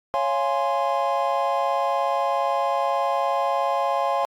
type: chord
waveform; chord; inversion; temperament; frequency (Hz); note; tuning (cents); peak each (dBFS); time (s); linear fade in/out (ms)
triangle; Db major seventh; none; equal with one note detuned; 554.4 / 691.2 / 830.6 / 1046.5; Db5 / F5 / Ab5 / C6; 0 / -18 / 0 / 0; -24; 0.14-4.25; 0
effects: AAC 64 kbps